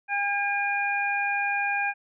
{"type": "harmonic tone", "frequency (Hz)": 808, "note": "G#5", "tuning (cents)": -48, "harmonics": [1, 2, 3], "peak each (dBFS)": [-28, -28, -28], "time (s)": [0.08, 1.94], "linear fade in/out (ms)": 50, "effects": []}